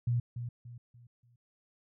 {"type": "tone with echo", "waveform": "sine", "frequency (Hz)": 120, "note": "B2", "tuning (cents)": -49, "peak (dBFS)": -26, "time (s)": [0.07, 0.2], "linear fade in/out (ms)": 5, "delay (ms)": 290, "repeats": 4, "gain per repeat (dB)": -9, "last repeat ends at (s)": 1.36, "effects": []}